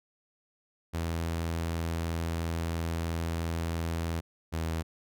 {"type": "tone pair in turn", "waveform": "sawtooth", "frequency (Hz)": [83, 81.48], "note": ["E2", "E2"], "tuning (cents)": [12, -20], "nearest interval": "unison", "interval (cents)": 32, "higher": "first", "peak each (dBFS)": -26, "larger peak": "neither", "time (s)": [[0.93, 4.21], [4.52, 4.83]], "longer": "first", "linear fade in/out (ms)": 20, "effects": []}